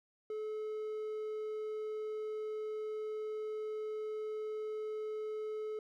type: tone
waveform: triangle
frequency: 430.4 Hz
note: A4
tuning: 38 cents flat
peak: -35 dBFS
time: 0.3-5.79 s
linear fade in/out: 2 ms
effects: none